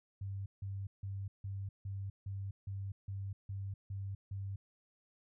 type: tone bursts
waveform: sine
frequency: 98.1 Hz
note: G2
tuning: 2 cents sharp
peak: -38 dBFS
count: 11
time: 0.21-4.56 s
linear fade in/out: 5 ms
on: 250 ms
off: 160 ms
effects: none